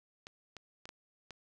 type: clicks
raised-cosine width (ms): 0.2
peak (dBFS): -29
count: 5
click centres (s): 0.269 / 0.567 / 0.855 / 0.891 / 1.307
effects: none